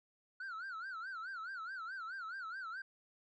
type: tone with vibrato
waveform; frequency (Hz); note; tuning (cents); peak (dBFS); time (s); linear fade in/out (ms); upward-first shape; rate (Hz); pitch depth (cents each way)
sine; 1435; F6; +47; -39; 0.4-2.82; 5; sine; 4.7; 180
effects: tanh soft clip ceiling -41 dBFS